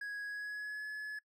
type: tone with pitch glide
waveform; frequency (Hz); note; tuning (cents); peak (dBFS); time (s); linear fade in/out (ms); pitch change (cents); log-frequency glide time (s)
triangle; 1661.2 to 1705.9; G#6 to G#6; 0 to +46; -37; 0.01-1.19; 5; +46; 0.25-0.86
effects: noise-tail reverb RT60 0.1 s tail -24 dB re dry